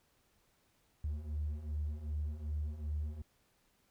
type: beating tone pair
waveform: triangle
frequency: 73.5 / 76.1 Hz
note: D2 / D#2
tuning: +2 / -38 cents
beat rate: 2.6 Hz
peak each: -38 / -34 dBFS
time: 1.04-3.22 s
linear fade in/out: 5 ms
effects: tanh soft clip ceiling -30 dBFS + pink hiss -73 dBFS RMS until 3.9 s